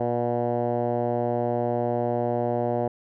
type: tone with low-pass filter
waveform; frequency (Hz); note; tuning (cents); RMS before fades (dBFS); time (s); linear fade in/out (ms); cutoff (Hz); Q
10% pulse; 120; B2; -49; -25; 0-2.88; 5; 700; 2.5
effects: none